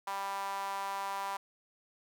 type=tone with high-pass filter; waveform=sawtooth; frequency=196.9 Hz; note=G3; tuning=8 cents sharp; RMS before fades=-37 dBFS; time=0.07-1.37 s; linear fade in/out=5 ms; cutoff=910 Hz; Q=5.5; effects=none